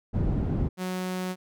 white low-pass noise, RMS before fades -26 dBFS, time 0.13-0.69 s, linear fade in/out 20 ms, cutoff 180 Hz, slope 12 dB/octave
sawtooth tone, 184 Hz, F#3, 9 cents flat, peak -25 dBFS, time 0.77-1.36 s, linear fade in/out 50 ms
effects none

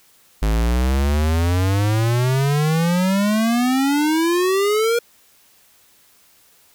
square exponential sweep, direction up, 51.91 to 477.6 Hz, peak -16 dBFS, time 0.42-4.99 s, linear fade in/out 5 ms, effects white hiss -54 dBFS RMS until 6.74 s

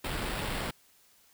pink noise with sample-and-hold, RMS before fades -34 dBFS, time 0.04-0.71 s, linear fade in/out 5 ms, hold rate 6300 Hz, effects white hiss -63 dBFS RMS until 1.33 s

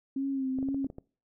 sine tone with vibrato, 267.7 Hz, C4, 40 cents sharp, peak -28 dBFS, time 0.16-0.87 s, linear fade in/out 5 ms, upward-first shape sine, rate 2.1 Hz, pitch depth 44 cents each way
clicks, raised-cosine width 2 ms, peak -28 dBFS, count 7, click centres 0.587 / 0.628 / 0.687 / 0.745 / 0.845 / 0.901 / 0.984 s
effects noise-tail reverb RT60 0.4 s tail -24 dB re dry

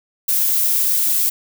violet noise, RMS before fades -17 dBFS, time 0.28-1.3 s, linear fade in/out 10 ms, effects none

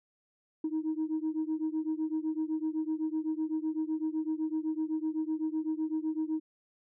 sine beating tone pair, 311.1 / 319 Hz, D#4 / D#4, 0 / +43 cents, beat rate 7.9 Hz, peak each -31 / -32 dBFS, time 0.64-6.4 s, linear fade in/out 5 ms, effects tanh soft clip ceiling -25 dBFS

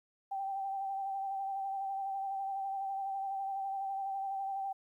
sine tone with vibrato, 781 Hz, G5, 7 cents flat, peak -34 dBFS, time 0.31-4.73 s, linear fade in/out 10 ms, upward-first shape sine, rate 12 Hz, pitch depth 26 cents each way, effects 12-bit

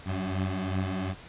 20% pulse beating tone pair, 92.5 / 95.2 Hz, F#2 / F#2, 0 / +50 cents, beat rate 2.7 Hz, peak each -28 / -25 dBFS, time 0.05-1.15 s, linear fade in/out 50 ms, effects pink hiss -48 dBFS RMS until 1.28 s + resampled to 8000 Hz

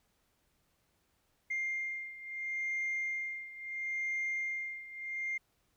sine beating tone pair, 2109 / 2109.74 Hz, C7 / C7, +13 / +14 cents, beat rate 0.74 Hz, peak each -35 / -38 dBFS, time 1.5-5.38 s, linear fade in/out 10 ms, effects tanh soft clip ceiling -29 dBFS + pink hiss -75 dBFS RMS until 5.76 s

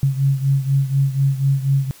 sine beating tone pair, 136 / 140.1 Hz, C#3 / C#3, -33 / +19 cents, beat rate 4.1 Hz, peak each -16 / -20 dBFS, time 0.03-1.91 s, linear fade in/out 0 ms, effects white hiss -46 dBFS RMS until 2 s

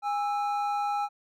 triangle tone pair together, 820.4 / 1318.5 Hz, G#5 / E6, -21 / 0 cents, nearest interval minor sixth, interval 821 cents, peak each -25 / -32 dBFS, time 0.02-1.09 s, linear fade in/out 50 ms, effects none

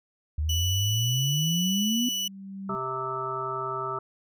sine exponential sweep, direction up, 73.7 to 250.7 Hz, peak -24 dBFS, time 0.38-2.09 s, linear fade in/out 5 ms
30% pulse tone, 2960 Hz, F#7, in tune, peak -24 dBFS, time 0.49-2.28 s, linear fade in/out 5 ms
sine tone with exponential growth, 194.6 Hz, G3, 12 cents flat, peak -31 dBFS, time 1-2.75 s, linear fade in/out 0 ms, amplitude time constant 380 ms
harmonic tone, 130.81 Hz, C3, in tune, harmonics 1 / 3 / 5 / 7 / 9 / 10, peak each -41 / -35 / -39 / -38 / -35 / -32 dBFS, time 2.69-3.99 s, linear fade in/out 5 ms
effects none

